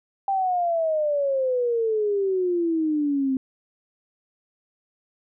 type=exponential sweep; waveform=sine; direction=down; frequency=792 to 260 Hz; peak=-20 dBFS; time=0.28-3.37 s; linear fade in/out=2 ms; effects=none